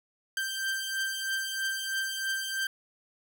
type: beating tone pair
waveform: sawtooth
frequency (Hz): 1568 / 1571.1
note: G6 / G6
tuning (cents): 0 / +3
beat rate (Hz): 3.1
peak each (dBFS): -28 / -32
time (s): 0.37-2.67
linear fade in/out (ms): 2
effects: none